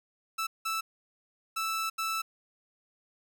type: tone bursts at uneven times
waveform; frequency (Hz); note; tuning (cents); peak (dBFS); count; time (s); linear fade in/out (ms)
sawtooth; 1318.5; E6; 0; -26; 4; 0.38-0.47 / 0.65-0.81 / 1.56-1.9 / 1.98-2.22; 10
effects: none